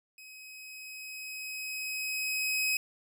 sawtooth tone with level ramp, 2537 Hz, D#7, 33 cents sharp, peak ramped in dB -45 to -23 dBFS, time 0.18-2.77 s, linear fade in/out 2 ms, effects none

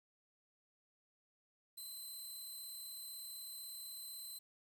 10% pulse tone, 4059 Hz, B7, 47 cents sharp, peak -40 dBFS, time 1.77-4.39 s, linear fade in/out 10 ms, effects 11-bit

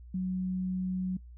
sine tone, 185 Hz, F#3, in tune, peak -29 dBFS, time 0.14-1.17 s, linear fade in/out 5 ms, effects noise-tail reverb RT60 0.1 s tail -23 dB re dry + added 60 Hz sine -46 dBFS peak until 1.37 s

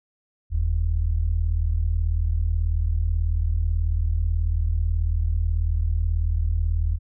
sine tone pair together, 42.71 / 81 Hz, F1 / E2, -38 / -30 cents, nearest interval major seventh, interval 1108 cents, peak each -22 dBFS, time 0.5-6.99 s, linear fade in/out 50 ms, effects none

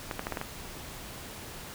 clicks, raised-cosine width 0.5 ms, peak -17 dBFS, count 6, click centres 0.112 / 0.194 / 0.269 / 0.323 / 0.372 / 0.414 s, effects pink hiss -43 dBFS RMS until 1.74 s

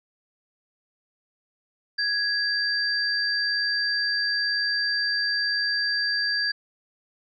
sine tone pair together, 1661.2 / 4699 Hz, G#6 / D8, 0 / 0 cents, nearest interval octave + tritone, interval 1800 cents, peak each -25 dBFS, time 1.98-6.52 s, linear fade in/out 10 ms, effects none

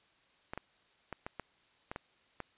clicks, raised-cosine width 0.5 ms, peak -24 dBFS, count 8, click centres 0.535 / 0.576 / 1.127 / 1.265 / 1.397 / 1.915 / 1.961 / 2.403 s, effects white hiss -68 dBFS RMS until 2.57 s + resampled to 8000 Hz

